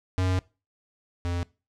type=tone pair in turn; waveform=square; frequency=92.5 / 87.16 Hz; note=F#2 / F2; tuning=0 / -3 cents; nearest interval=minor second; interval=103 cents; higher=first; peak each=-23 / -27 dBFS; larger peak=first; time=0.18-0.39 / 1.25-1.43 s; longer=first; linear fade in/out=0 ms; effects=noise-tail reverb RT60 0.3 s tail -22 dB re dry + low-pass 7000 Hz 12 dB/octave